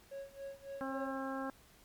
triangle tone with tremolo, 551 Hz, C#5, 11 cents flat, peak -39 dBFS, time 0.11-1.19 s, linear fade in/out 10 ms, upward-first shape sine, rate 3.6 Hz, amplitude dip 90%
harmonic tone, 267.9 Hz, C4, 41 cents sharp, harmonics 1 / 2 / 3 / 4 / 5 / 6, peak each -40 / -43 / -45 / -46 / -47 / -48 dBFS, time 0.81-1.5 s, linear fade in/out 0 ms
effects pink hiss -63 dBFS RMS until 1.84 s + MP3 96 kbps

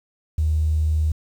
triangle tone, 77.8 Hz, D#2, in tune, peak -13 dBFS, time 0.38-1.12 s, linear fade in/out 5 ms, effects tanh soft clip ceiling -15 dBFS + 8-bit

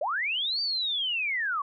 sine linear two-way sweep, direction up then down, 523.3 to 4667 to 1087 Hz, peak -26 dBFS, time 0.01-1.62 s, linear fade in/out 5 ms, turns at 0.61 s, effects none

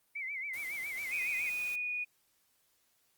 sine tone with vibrato, 2178 Hz, C#7, 31 cents flat, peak -36 dBFS, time 0.15-1.5 s, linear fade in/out 10 ms, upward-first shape sine, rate 7.2 Hz, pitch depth 120 cents each way
white noise, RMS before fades -49 dBFS, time 0.53-1.76 s, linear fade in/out 10 ms
sine tone with pitch glide, 2489 to 2463 Hz, D#7 to D#7, 0 to -18 cents, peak -33 dBFS, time 1.11-2.05 s, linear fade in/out 20 ms, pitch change -18 cents, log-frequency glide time 1.22-1.89 s
effects white hiss -73 dBFS RMS until 3.17 s + Opus 32 kbps

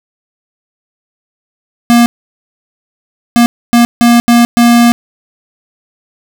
square tone bursts at uneven times, 237 Hz, A#3, 29 cents sharp, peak -4 dBFS, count 6, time 1.9-2.06 / 3.36-3.46 / 3.73-3.85 / 4.01-4.2 / 4.28-4.45 / 4.57-4.92 s, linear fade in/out 0 ms, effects none

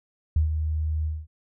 sine tone with ADSR envelope, 77.78 Hz, D#2, in tune, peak -16 dBFS, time 0.36-1.27 s, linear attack 4 ms, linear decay 120 ms, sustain -7 dB, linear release 220 ms, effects none

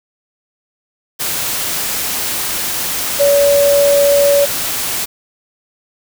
sine tone in noise, 568 Hz, C#5, 42 cents sharp, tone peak -8 dBFS, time 3.19-4.46 s, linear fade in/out 20 ms, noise white, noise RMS -19 dBFS, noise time 1.19-5.06 s, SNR +8 dB, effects none

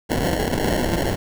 white noise with sample-and-hold, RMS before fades -21 dBFS, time 0.09-1.16 s, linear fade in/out 20 ms, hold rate 1225 Hz, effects none

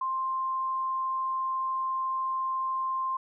sine tone, 1051 Hz, C6, 7 cents sharp, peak -27 dBFS, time 0.01-3.17 s, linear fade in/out 5 ms, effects none

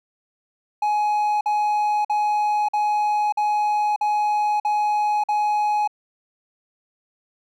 triangle tone bursts, 839 Hz, G#5, 17 cents sharp, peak -16 dBFS, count 8, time 0.82-5.876 s, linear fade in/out 5 ms, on 590 ms, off 48 ms, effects none

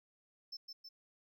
triangle tone with echo, 5290 Hz, E8, 5 cents sharp, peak -40 dBFS, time 0.52-0.57 s, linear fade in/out 10 ms, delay 160 ms, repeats 2, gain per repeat -4 dB, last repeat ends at 0.89 s, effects tanh soft clip ceiling -39 dBFS

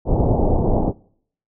pink low-pass noise, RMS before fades -17 dBFS, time 0.05-0.93 s, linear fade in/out 50 ms, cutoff 830 Hz, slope 48 dB/octave, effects noise-tail reverb RT60 0.6 s tail -24 dB re dry

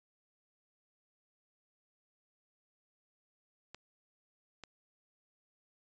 clicks, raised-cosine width 0.2 ms, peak -29 dBFS, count 2, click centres 3.746 / 4.637 s, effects resampled to 16000 Hz

